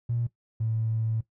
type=tone pair in turn; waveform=triangle; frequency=118.4 / 111.75 Hz; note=A#2 / A2; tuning=+27 / +27 cents; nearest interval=minor second; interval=100 cents; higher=first; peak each=-21 dBFS; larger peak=neither; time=0.09-0.27 / 0.6-1.21 s; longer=second; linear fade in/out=10 ms; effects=noise-tail reverb RT60 0.1 s tail -18 dB re dry + tanh soft clip ceiling -22 dBFS